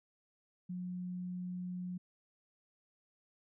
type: tone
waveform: sine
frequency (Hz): 180.3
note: F#3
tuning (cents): -45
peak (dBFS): -38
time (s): 0.69-1.98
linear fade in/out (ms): 10
effects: none